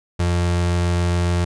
35% pulse tone, 87.31 Hz, F2, in tune, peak -15 dBFS, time 0.19-1.45 s, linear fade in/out 10 ms, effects resampled to 22050 Hz

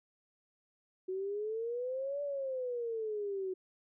sine exponential two-way sweep, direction up then down, 368.9 to 580 to 368.9 Hz, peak -34 dBFS, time 1.08-3.54 s, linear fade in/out 10 ms, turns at 2.22 s, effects none

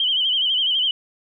sine tone with vibrato, 3084 Hz, G7, 29 cents flat, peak -17 dBFS, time 0-0.91 s, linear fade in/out 2 ms, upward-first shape sine, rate 12 Hz, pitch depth 80 cents each way, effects none

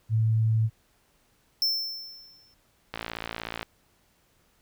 sine tone, 111.1 Hz, A2, 17 cents sharp, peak -20 dBFS, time 0.09-0.7 s, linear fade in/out 50 ms
square tone with exponential decay, 5340 Hz, E8, 22 cents sharp, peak -21 dBFS, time 1.62-2.54 s, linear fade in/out 1 ms, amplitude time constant 200 ms
click train, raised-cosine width 0.3 ms, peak -16 dBFS, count 40, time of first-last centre 2.94-3.629 s, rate 56.6 Hz
effects pink hiss -66 dBFS RMS until 4.61 s

